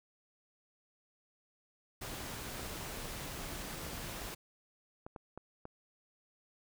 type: noise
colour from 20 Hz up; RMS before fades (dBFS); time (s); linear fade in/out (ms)
pink; -43; 2.01-4.35; 10
type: clicks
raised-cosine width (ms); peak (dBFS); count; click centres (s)
1; -31; 10; 2.205 / 2.595 / 3.056 / 3.866 / 4.096 / 4.218 / 5.065 / 5.162 / 5.376 / 5.654
effects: none